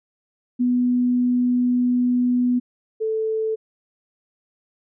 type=tone pair in turn; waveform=sine; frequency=246.9 / 439.9 Hz; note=B3 / A4; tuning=0 / 0 cents; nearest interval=minor seventh; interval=1000 cents; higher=second; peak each=-16 / -20 dBFS; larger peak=first; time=0.59-2.6 / 3-3.56 s; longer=first; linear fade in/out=20 ms; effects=none